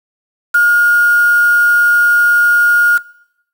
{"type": "tone with quantisation", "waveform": "sine", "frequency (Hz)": 1426, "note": "F6", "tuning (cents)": 36, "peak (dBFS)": -6, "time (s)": [0.54, 2.98], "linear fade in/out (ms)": 10, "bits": 4, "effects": ["noise-tail reverb RT60 0.8 s tail -22 dB re dry"]}